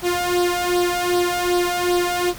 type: tone with flanger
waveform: sawtooth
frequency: 354 Hz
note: F4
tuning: 23 cents sharp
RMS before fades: -20 dBFS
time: 0.02-2.34 s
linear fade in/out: 50 ms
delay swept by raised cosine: 0.21 to 1.41 ms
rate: 2.6 Hz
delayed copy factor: +0.7
effects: pink hiss -37 dBFS RMS until 2.38 s